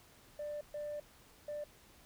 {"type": "tone bursts at uneven times", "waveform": "sine", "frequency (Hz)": 592, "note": "D5", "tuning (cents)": 14, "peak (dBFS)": -37, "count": 3, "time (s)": [[0.39, 0.61], [0.74, 1], [1.48, 1.64]], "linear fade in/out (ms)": 5, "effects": ["tanh soft clip ceiling -36 dBFS", "pink hiss -62 dBFS RMS until 2.05 s"]}